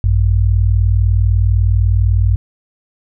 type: tone pair together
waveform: sine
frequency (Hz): 58.04 / 98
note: A#1 / G2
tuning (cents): -7 / 0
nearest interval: major sixth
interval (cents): 907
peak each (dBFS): -12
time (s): 0.04-2.36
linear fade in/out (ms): 0
effects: none